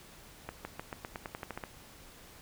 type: accelerating click train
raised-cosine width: 0.5 ms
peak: -23 dBFS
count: 12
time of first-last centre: 0.49-1.638 s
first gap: 160 ms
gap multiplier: 0.91
effects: pink hiss -54 dBFS RMS until 2.41 s